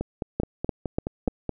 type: two click trains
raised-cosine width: 2 ms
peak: -10 / -14 dBFS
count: 4 / 8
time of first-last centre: 0.4-1.277 / 0.01-1.493 s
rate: 3.42 / 4.72 Hz
effects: none